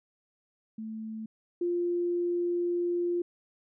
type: tone pair in turn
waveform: sine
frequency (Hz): 220 / 349.2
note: A3 / F4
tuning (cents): 0 / 0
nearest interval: minor sixth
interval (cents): 800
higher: second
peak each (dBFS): -35 / -26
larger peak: second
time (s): 0.78-1.26 / 1.61-3.22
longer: second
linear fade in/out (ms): 5
effects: none